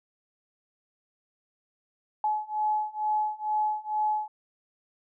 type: beating tone pair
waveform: sine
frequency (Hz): 851 / 853.2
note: G#5 / G#5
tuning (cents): +42 / +46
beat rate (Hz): 2.2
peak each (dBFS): -29 / -28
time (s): 2.24-4.28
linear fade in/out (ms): 2
effects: none